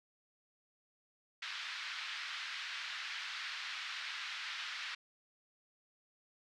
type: band-pass noise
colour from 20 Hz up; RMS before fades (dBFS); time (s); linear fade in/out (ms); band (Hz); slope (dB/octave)
pink; -43; 1.42-4.95; 5; 1400 to 4500; 24
effects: none